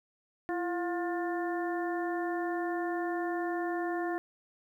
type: harmonic tone with a mistuned harmonic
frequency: 354.9 Hz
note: F4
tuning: 28 cents sharp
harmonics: 1 / 2 / 3 / 4 / 5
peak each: -32 / -36 / -43 / -45 / -41 dBFS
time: 0.49-4.18 s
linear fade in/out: 0 ms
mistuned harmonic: 1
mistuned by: -74 cents
effects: 11-bit